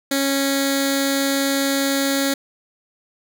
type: tone with notch filter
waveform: 10% pulse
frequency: 275.2 Hz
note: C#4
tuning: 12 cents flat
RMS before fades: -20 dBFS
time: 0.11-2.34 s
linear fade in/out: 5 ms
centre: 990 Hz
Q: 0.6
effects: none